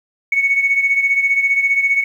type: beating tone pair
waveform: sine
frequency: 2217 / 2232 Hz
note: C#7 / C#7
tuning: 0 / +11 cents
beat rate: 15 Hz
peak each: -13 / -19 dBFS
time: 0.32-2.04 s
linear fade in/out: 5 ms
effects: tanh soft clip ceiling -5 dBFS + 8-bit